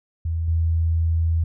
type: tone with level steps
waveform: sine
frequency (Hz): 82.2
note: E2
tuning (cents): -4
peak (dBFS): -21 / -17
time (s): 0.25-1.44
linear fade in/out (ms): 5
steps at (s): 0.48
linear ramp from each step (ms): 2
effects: none